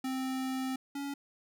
square tone pair in turn, 261.6 / 281 Hz, C4 / C#4, 0 / +24 cents, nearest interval minor second, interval 124 cents, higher second, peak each -33 / -36 dBFS, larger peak first, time 0.04-0.76 / 0.95-1.14 s, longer first, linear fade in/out 5 ms, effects none

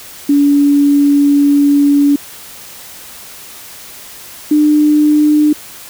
sine tone pair in turn, 285.8 / 300.1 Hz, D4 / D4, -47 / +38 cents, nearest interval minor second, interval 85 cents, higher second, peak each -6 dBFS, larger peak neither, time 0.29-2.16 / 4.51-5.53 s, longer first, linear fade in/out 5 ms, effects white hiss -33 dBFS RMS until 5.89 s

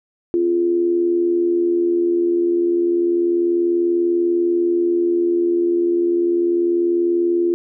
sine tone with amplitude modulation, 346.3 Hz, F4, 15 cents flat, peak -12 dBFS, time 0.34-7.54 s, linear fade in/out 0 ms, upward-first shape sine, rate 80.3 Hz, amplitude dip 50%, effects none

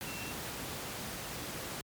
sine tone in noise, 2709 Hz, E7, 47 cents sharp, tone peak -45 dBFS, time 0.07-0.32 s, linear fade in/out 0 ms, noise pink, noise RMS -40 dBFS, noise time 0.01-1.81 s, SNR -8 dB, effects high-pass 80 Hz 12 dB/octave + MP3 96 kbps

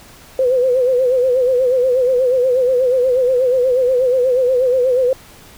sine tone with vibrato, 507 Hz, B4, 45 cents sharp, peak -11 dBFS, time 0.39-5.13 s, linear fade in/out 2 ms, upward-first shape sine, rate 8.3 Hz, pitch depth 75 cents each way, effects pink hiss -42 dBFS RMS until 5.57 s

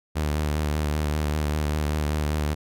sawtooth tone with vibrato, 75.4 Hz, D2, 46 cents sharp, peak -19 dBFS, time 0.15-2.55 s, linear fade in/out 20 ms, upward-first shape sine, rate 5.1 Hz, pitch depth 36 cents each way, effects none

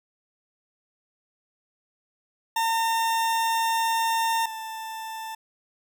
40% pulse tone pair in turn, 909 / 887.7 Hz, A#5 / A5, -44 / +15 cents, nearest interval unison, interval 41 cents, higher first, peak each -21 / -32 dBFS, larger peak first, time 2.56-4.46 / 4.46-5.35 s, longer first, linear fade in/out 5 ms, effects none

